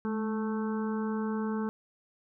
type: harmonic tone with a mistuned harmonic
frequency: 219.6 Hz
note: A3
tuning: 3 cents flat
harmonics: 1 / 2 / 4 / 5 / 6 / 7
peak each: -30 / -36 / -42 / -44 / -46 / -47 dBFS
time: 0.05-1.69 s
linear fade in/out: 0 ms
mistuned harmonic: 1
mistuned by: -39 cents
effects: none